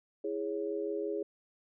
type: chord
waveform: sine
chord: C# minor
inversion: first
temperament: equal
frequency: 329.6 / 415.3 / 554.4 Hz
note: E4 / G#4 / C#5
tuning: 0 / 0 / 0 cents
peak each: -38 / -34 / -40 dBFS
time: 0.24-1.23 s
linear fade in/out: 5 ms
effects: none